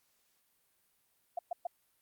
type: tone bursts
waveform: sine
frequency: 698.5 Hz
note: F5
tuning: in tune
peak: -32 dBFS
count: 3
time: 1.37-1.67 s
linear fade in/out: 5 ms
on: 20 ms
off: 120 ms
effects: white hiss -74 dBFS RMS until 2.01 s + Opus 48 kbps